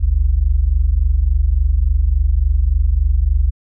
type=tone pair together; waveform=sine; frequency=48.09 / 71.6 Hz; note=G1 / D2; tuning=-32 / -43 cents; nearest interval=perfect fifth; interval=689 cents; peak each=-14 dBFS; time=0-3.51 s; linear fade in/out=20 ms; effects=none